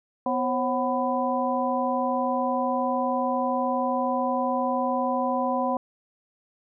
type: harmonic tone with a mistuned harmonic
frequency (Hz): 249.6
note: B3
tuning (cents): +19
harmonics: 1 / 2 / 3 / 4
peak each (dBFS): -28 / -28 / -28 / -28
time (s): 0.26-5.77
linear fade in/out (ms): 2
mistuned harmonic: 2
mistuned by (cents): +130
effects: none